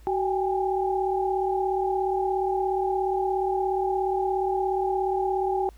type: tone cluster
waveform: sine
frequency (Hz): 376.9 / 793 / 830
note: F#4 / G5 / G#5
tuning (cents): +32 / +20 / -1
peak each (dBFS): -25 / -27 / -31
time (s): 0.07-5.69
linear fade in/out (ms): 0
effects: added 54 Hz sine -46 dBFS peak until 5.77 s + pink hiss -60 dBFS RMS until 5.77 s